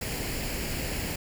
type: noise with comb filter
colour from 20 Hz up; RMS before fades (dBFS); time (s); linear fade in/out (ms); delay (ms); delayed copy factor
pink; -32; 0.01-1.16; 5; 0.41; +0.55
effects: none